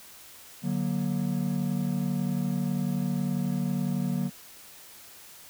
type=chord; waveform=triangle; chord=D augmented; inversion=none; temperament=equal with one note detuned; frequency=146.83 / 185 / 237 Hz; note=D3 / F#3 / A#3; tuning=0 / 0 / +29 cents; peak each=-29 / -27 / -29 dBFS; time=0.62-4.31 s; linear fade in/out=50 ms; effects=white hiss -49 dBFS RMS until 5.49 s